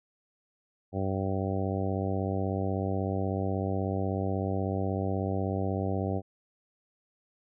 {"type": "harmonic tone", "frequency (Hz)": 96.3, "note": "G2", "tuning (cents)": -30, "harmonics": [1, 2, 3, 4, 5, 6, 7, 8], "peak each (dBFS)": [-31, -34, -36, -37, -38, -39, -39, -40], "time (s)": [0.92, 6.22], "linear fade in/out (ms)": 50, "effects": []}